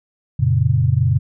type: chord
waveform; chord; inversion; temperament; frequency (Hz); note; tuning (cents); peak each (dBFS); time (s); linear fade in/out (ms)
sine; F# major; none; equal with one note detuned; 90.86 / 116.54 / 138.59; F#2 / A#2 / C#3; -31 / 0 / 0; -19 / -16 / -17; 0.39-1.19; 10
effects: none